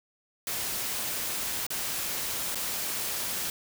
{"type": "noise with dropouts", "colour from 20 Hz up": "white", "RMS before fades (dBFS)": -32, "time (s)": [0.47, 3.5], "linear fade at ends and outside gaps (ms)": 1, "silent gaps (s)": [[1.666, 1.704], [2.547, 2.555]], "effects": []}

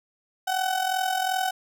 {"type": "tone with amplitude modulation", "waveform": "35% pulse", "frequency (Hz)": 752, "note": "F#5", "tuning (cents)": 28, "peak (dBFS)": -19, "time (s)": [0.47, 1.51], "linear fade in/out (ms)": 10, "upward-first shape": "sine", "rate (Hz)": 42.7, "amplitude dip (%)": 65, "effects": []}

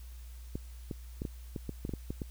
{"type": "clicks", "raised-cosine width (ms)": 3, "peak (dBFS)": -23, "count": 11, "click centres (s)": [0.555, 0.912, 1.219, 1.252, 1.562, 1.693, 1.851, 1.893, 1.937, 2.105, 2.218], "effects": ["added 60 Hz sine -44 dBFS peak until 2.3 s", "white hiss -60 dBFS RMS until 2.3 s"]}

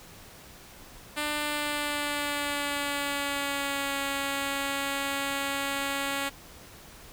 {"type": "tone with pitch glide", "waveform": "5% pulse", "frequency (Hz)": [297.6, 277.7], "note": ["D4", "C#4"], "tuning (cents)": [23, 3], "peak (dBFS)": -17, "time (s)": [1.16, 6.3], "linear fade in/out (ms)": 20, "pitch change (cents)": -120, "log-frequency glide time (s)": [1.33, 3.98], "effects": ["pink hiss -49 dBFS RMS until 7.12 s"]}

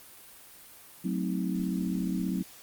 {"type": "chord", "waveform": "sine", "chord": "F# diminished seventh", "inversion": "none", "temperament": "equal with one note detuned", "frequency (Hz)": [185, 220, 261.6, 318.6], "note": ["F#3", "A3", "C4", "Eb4"], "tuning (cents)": [0, 0, 0, 41], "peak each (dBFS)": [-30, -36, -34, -36], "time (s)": [1.04, 2.43], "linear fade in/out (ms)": 10, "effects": ["white hiss -51 dBFS RMS until 2.62 s", "Opus 32 kbps"]}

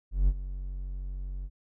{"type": "tone with ADSR envelope", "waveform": "triangle", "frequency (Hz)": 46.4, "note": "F#1", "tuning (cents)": 6, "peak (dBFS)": -16, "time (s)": [0.11, 1.5], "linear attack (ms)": 170, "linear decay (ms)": 50, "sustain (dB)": -15, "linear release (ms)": 51, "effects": []}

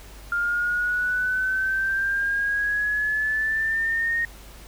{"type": "exponential sweep", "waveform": "sine", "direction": "up", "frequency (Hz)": [1400, 1860], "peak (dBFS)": -21, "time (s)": [0.32, 4.25], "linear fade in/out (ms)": 2, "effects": ["added 50 Hz sine -43 dBFS peak until 4.67 s", "pink hiss -47 dBFS RMS until 4.67 s"]}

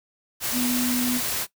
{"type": "tone in noise", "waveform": "sine", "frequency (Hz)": 246.9, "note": "B3", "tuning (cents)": 0, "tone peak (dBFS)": -23, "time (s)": [0.52, 1.21], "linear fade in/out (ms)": 50, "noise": "white", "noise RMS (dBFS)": -27, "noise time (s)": [0.4, 1.47], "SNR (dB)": 1, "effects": ["noise-tail reverb RT60 0.1 s tail -17 dB re dry"]}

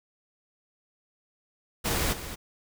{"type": "noise with echo", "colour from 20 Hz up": "pink", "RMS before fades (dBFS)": -27, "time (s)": [1.84, 2.14], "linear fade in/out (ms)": 20, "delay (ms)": 220, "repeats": 1, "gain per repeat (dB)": -11, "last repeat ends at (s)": 2.36, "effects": []}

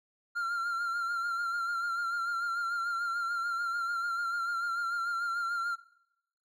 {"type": "tone with vibrato", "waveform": "triangle", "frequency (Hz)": 1384, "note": "F6", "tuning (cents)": -16, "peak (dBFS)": -28, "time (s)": [0.35, 5.76], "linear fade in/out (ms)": 20, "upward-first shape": "sine", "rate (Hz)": 6.8, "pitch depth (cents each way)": 40, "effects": ["noise-tail reverb RT60 0.8 s tail -20 dB re dry"]}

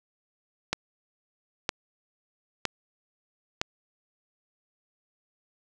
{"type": "click train", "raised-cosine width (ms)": 0.2, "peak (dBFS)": -8, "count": 4, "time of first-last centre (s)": [0.73, 3.615], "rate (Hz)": 1.04, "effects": []}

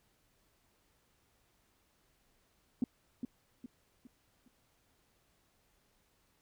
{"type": "tone with echo", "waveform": "sine", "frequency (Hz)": 246.9, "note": "B3", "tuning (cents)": 0, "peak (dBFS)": -26, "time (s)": [2.82, 2.84], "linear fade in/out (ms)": 2, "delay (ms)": 410, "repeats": 4, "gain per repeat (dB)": -8, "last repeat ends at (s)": 4.48, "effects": ["tanh soft clip ceiling -22 dBFS", "pink hiss -73 dBFS RMS until 6.41 s"]}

